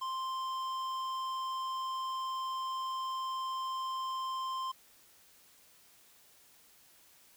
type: tone with tanh clipping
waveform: sine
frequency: 1046.5 Hz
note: C6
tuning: in tune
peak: -36 dBFS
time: 0.01-4.72 s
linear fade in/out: 10 ms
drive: 12 dB
effects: white hiss -62 dBFS RMS until 7.36 s